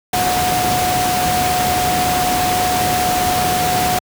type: tone in noise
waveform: sine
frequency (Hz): 728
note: F#5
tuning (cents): -28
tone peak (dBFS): -16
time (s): 0.13-3.99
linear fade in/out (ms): 5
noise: pink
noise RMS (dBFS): -19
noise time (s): 0.13-3.99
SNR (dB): 0
effects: high-pass 80 Hz 12 dB/octave